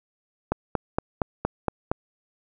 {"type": "click train", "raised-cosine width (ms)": 1, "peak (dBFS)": -8, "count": 7, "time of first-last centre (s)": [0.52, 1.915], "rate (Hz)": 4.3, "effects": []}